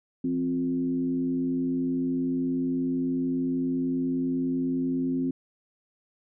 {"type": "tone with frequency modulation", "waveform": "sine", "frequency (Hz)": 261.6, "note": "C4", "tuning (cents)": 0, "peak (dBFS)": -24, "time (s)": [0.24, 5.31], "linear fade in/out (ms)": 5, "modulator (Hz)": 90.1, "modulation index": 0.59, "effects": []}